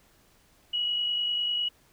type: tone with amplitude modulation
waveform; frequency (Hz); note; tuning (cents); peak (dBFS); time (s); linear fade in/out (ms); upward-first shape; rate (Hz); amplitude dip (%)
sine; 2916; F#7; -26; -24; 0.73-1.69; 10; sine; 50; 30
effects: pink hiss -62 dBFS RMS until 1.92 s